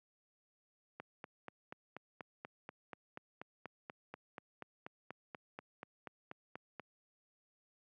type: click train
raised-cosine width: 0.5 ms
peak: -30 dBFS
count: 25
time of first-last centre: 1-6.797 s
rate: 4.14 Hz
effects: high-pass 150 Hz 12 dB/octave